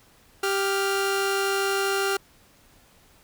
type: tone pair together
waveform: sawtooth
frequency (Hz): 392.5 / 1400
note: G4 / F6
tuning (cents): +2 / +4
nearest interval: octave + minor seventh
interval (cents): 2202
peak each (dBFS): -20 / -24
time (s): 0.43-2.17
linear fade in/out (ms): 5
effects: pink hiss -57 dBFS RMS until 3.23 s